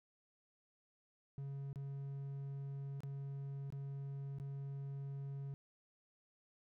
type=tone with dropouts; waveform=triangle; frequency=138.59 Hz; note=C#3; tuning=in tune; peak=-40 dBFS; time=1.38-5.54 s; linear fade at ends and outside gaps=0 ms; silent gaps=1.73-1.758 / 3.005-3.034 / 3.703-3.724 / 4.385-4.399 s; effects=none